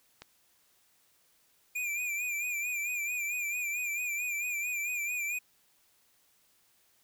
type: click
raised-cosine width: 0.2 ms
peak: -27 dBFS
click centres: 0.22 s
type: tone with vibrato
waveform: square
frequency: 2407 Hz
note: D7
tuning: 42 cents sharp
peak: -32 dBFS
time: 1.75-5.39 s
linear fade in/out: 10 ms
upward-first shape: sine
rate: 4.5 Hz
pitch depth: 62 cents each way
effects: white hiss -68 dBFS RMS until 7.03 s